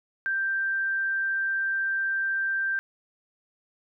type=tone; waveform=sine; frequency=1573 Hz; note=G6; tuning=6 cents sharp; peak=-24 dBFS; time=0.26-2.79 s; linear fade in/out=0 ms; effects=none